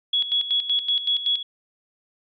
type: tone with tremolo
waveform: sine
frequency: 3360 Hz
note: G#7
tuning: 19 cents sharp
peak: -18 dBFS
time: 0.13-1.43 s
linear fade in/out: 5 ms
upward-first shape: square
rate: 5.3 Hz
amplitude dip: 70%
effects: resampled to 11025 Hz